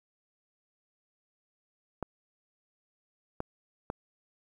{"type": "clicks", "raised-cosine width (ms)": 1, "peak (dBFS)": -19, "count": 3, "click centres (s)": [2.027, 3.404, 3.901], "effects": ["9-bit"]}